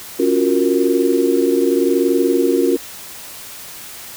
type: chord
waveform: sine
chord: Gb major seventh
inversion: second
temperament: equal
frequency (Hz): 277.2 / 349.2 / 370 / 466.2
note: Db4 / F4 / Gb4 / Bb4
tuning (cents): 0 / 0 / 0 / 0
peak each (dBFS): -18 / -17 / -18 / -19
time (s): 0.19-2.77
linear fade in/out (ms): 10
effects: white hiss -34 dBFS RMS until 4.16 s